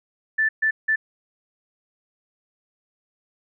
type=tone bursts at uneven times; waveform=sine; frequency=1760 Hz; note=A6; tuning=in tune; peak=-17 dBFS; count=3; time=0.38-0.49 / 0.62-0.71 / 0.88-0.96 s; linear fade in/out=10 ms; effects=none